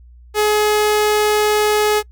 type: tone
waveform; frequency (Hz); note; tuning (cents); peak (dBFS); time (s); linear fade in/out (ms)
sawtooth; 422.4; G#4; +29; -9; 0.34-2.03; 50
effects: noise-tail reverb RT60 0.1 s tail -26 dB re dry + added 60 Hz sine -40 dBFS peak until 2.11 s